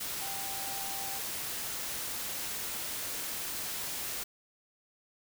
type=tone in noise; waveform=sine; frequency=784 Hz; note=G5; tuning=in tune; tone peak=-43 dBFS; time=0.21-1.19 s; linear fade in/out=10 ms; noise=white; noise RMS=-37 dBFS; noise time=0-4.24 s; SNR=-9 dB; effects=none